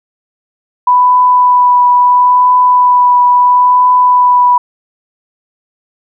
sine tone with vibrato, 990 Hz, B5, 4 cents sharp, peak -4 dBFS, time 0.87-4.58 s, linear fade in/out 5 ms, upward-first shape triangle, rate 0.74 Hz, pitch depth 14 cents each way, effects none

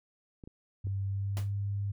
clicks, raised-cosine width 3 ms, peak -33 dBFS, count 3, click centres 0.438 / 0.475 / 0.87 s
sine tone with pitch glide, 98 to 100.41 Hz, G2 to G2, 0 to +42 cents, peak -30 dBFS, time 0.84-1.92 s, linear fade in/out 10 ms, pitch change +42 cents, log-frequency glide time 1.07-1.45 s
pink noise with exponential decay, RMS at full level -39 dBFS, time 1.37-1.52 s, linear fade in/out 0 ms, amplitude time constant 31 ms
effects none

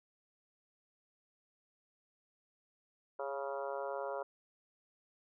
harmonic tone with a mistuned harmonic, 138.59 Hz, C#3, in tune, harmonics 3 / 4 / 5 / 6 / 7 / 8 / 9 / 10, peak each -44 / -40 / -45 / -50 / -45 / -52 / -51 / -50 dBFS, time 3.19-4.23 s, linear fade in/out 5 ms, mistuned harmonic 3, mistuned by -16 cents, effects none

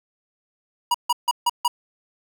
square tone bursts, 963 Hz, B5, 44 cents flat, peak -17 dBFS, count 5, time 0.91-1.68 s, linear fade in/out 5 ms, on 34 ms, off 150 ms, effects none

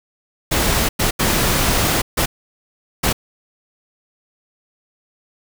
pink noise bursts at uneven times, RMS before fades -17 dBFS, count 5, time 0.51-0.89 / 0.99-1.11 / 1.19-2.02 / 2.17-2.26 / 3.03-3.13 s, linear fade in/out 10 ms, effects none

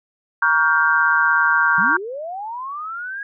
sine chord, G half-diminished seventh, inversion first, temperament just, 940.8 / 1128.9 / 1411.2 / 1568 Hz, Bb5 / Db6 / F6 / G6, +16 / +31 / +18 / 0 cents, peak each -22 / -21 / -18 / -17 dBFS, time 0.42-1.97 s, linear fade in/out 5 ms
sine linear sweep, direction up, 161.4 to 1661.2 Hz, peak -26 dBFS, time 1.78-3.23 s, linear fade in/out 2 ms
effects none

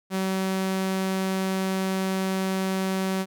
sawtooth tone, 190 Hz, F#3, 46 cents sharp, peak -20 dBFS, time 0.1-3.26 s, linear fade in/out 50 ms, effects none

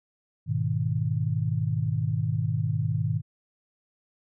sine chord, G# minor, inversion none, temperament equal, 103.83 / 123.47 / 155.56 Hz, G#2 / B2 / D#3, 0 / 0 / 0 cents, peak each -28 dBFS, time 0.46-3.22 s, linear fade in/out 50 ms, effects none

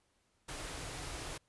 pink band-stop noise, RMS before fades -43 dBFS, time 0.48-1.38 s, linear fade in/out 10 ms, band 180 to 260 Hz, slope 96 dB/octave, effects pink hiss -75 dBFS RMS until 1.48 s + resampled to 24000 Hz

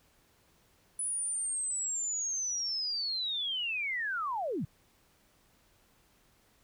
sine linear sweep, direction down, 10000 to 110.9 Hz, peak -31 dBFS, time 0.99-4.65 s, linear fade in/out 5 ms, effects pink hiss -67 dBFS RMS until 6.63 s

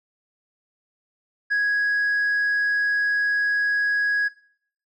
sine tone with tanh clipping, 1661.2 Hz, G#6, in tune, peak -19 dBFS, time 1.5-4.29 s, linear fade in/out 20 ms, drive 1 dB, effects noise-tail reverb RT60 0.6 s tail -20 dB re dry

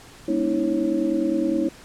sine tone cluster, 208.3 / 248.7 / 293.9 / 323.6 / 549 Hz, G#3 / B3 / D4 / E4 / C#5, +5 / +12 / +1 / -32 / -17 cents, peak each -31 / -28 / -26 / -22 / -29 dBFS, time 0.28-1.69 s, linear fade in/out 5 ms, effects pink hiss -46 dBFS RMS until 1.84 s + low-pass 10000 Hz 12 dB/octave

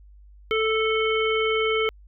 harmonic tone, 440 Hz, A4, in tune, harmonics 1 / 3 / 5 / 7, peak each -22 / -28 / -27 / -30 dBFS, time 0.51-1.89 s, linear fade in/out 0 ms, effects added 50 Hz sine -46 dBFS peak until 2.07 s

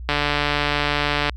click train, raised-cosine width 0.3 ms, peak -4 dBFS, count 177, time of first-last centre 0.09-1.295 s, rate 146 Hz, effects added 60 Hz sine -30 dBFS peak until 1.36 s

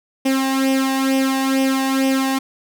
sawtooth tone with flanger, 267 Hz, C4, 35 cents sharp, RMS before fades -18 dBFS, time 0.25-2.39 s, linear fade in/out 10 ms, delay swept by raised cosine 0.35 to 1.13 ms, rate 2.2 Hz, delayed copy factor +0.7, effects none

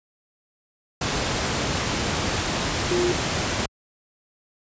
sine tone in noise, 354.6 Hz, F4, 26 cents sharp, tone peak -20 dBFS, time 2.91-3.12 s, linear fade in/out 5 ms, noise pink, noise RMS -24 dBFS, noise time 1.01-3.66 s, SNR +1 dB, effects high-pass 60 Hz 12 dB/octave + resampled to 16000 Hz

